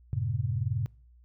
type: chord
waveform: sine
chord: F# diminished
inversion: none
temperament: just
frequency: 92.5 / 111 / 133.2 Hz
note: F#2 / A2 / C3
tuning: 0 / +16 / +31 cents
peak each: -33 / -30 / -31 dBFS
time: 0.13-0.86 s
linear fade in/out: 0 ms
effects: noise-tail reverb RT60 0.5 s tail -26 dB re dry + added 60 Hz sine -54 dBFS peak until 1.24 s